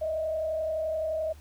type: tone with frequency modulation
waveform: sine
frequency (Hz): 632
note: D#5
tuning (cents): +27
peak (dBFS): -27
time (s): 0.01-1.33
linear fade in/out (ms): 10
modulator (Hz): 31.6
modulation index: 0.57
effects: added 74 Hz sine -47 dBFS peak until 1.4 s + pink hiss -58 dBFS RMS until 1.4 s

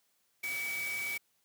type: tone in noise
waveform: sine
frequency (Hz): 2279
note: C#7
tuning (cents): +47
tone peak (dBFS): -34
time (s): 0.43-1.18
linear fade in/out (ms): 10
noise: white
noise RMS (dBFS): -43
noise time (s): 0.43-1.18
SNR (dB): +6
effects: white hiss -74 dBFS RMS until 1.44 s + high-pass 80 Hz 12 dB/octave

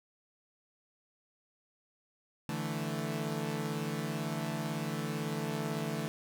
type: chord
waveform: sawtooth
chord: D suspended second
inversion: none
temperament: equal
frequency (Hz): 146.83 / 164.81 / 220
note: D3 / E3 / A3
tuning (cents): 0 / 0 / 0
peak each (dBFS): -34 / -34 / -34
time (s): 2.49-6.08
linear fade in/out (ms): 0
effects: none

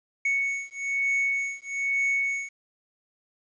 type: beating tone pair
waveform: triangle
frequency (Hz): 2217 / 2218.1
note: C#7 / C#7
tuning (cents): 0 / 0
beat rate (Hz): 1.1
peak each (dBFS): -26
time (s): 0.25-2.49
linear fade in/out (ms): 5
effects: resampled to 16000 Hz + 10-bit

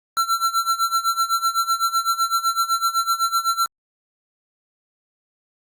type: tone with tremolo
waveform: square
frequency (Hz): 1352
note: E6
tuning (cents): +43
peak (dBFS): -16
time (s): 0.17-3.66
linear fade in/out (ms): 0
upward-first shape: sine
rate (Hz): 7.9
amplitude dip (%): 85
effects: Opus 48 kbps

